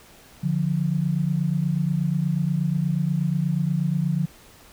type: tone pair together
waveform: sine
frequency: 146.83 / 175.15 Hz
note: D3 / F3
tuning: 0 / +5 cents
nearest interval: minor third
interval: 305 cents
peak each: -23 dBFS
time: 0.43-4.26 s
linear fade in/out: 10 ms
effects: pink hiss -50 dBFS RMS until 4.72 s